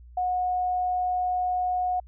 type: tone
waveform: sine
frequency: 728 Hz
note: F#5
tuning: 28 cents flat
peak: -23 dBFS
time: 0.17-2 s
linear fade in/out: 5 ms
effects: added 60 Hz sine -45 dBFS peak until 2.07 s